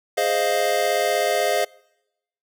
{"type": "chord", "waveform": "square", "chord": "F minor seventh", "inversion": "first", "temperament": "equal", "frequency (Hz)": [415.3, 523.3, 622.3, 698.5], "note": ["Ab4", "C5", "Eb5", "F5"], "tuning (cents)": [0, 0, 0, 0], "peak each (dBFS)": [-27, -26, -24, -24], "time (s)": [0.17, 1.65], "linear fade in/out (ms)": 10, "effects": ["noise-tail reverb RT60 0.9 s tail -26 dB re dry"]}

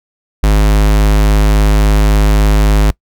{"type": "tone", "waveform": "square", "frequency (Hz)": 51.8, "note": "G#1", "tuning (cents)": -4, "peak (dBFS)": -7, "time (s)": [0.43, 2.91], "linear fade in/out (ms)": 5, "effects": ["noise-tail reverb RT60 0.1 s tail -23 dB re dry"]}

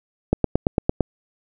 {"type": "click train", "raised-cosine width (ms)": 2, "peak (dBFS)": -3, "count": 7, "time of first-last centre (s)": [0.33, 1.007], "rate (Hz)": 8.86, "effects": []}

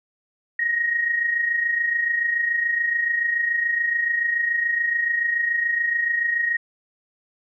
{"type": "tone pair together", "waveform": "sine", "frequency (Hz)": [1855, 1882], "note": ["A#6", "A#6"], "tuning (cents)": [-9, 16], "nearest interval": "unison", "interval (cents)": 25, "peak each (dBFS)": [-28, -20], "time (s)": [0.59, 6.57], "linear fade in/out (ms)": 5, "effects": []}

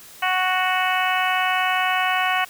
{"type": "harmonic tone", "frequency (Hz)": 370, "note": "F#4", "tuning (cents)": 0, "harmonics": [2, 3, 4, 5, 6, 7, 8], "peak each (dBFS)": [-23, -25, -26, -27, -28, -28, -29], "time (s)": [0.22, 2.45], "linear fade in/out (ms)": 10, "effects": ["white hiss -44 dBFS RMS until 2.49 s"]}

